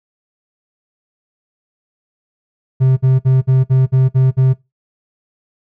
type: tone bursts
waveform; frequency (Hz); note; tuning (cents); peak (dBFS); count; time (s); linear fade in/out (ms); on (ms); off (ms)
triangle; 130.81; C3; 0; -6; 8; 2.8-4.538; 20; 170; 54
effects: noise-tail reverb RT60 0.2 s tail -20 dB re dry